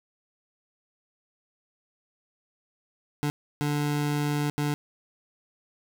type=tone bursts at uneven times; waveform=25% pulse; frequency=146.83 Hz; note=D3; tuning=in tune; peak=-21 dBFS; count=3; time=3.23-3.3 / 3.61-4.5 / 4.58-4.74 s; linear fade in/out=0 ms; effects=none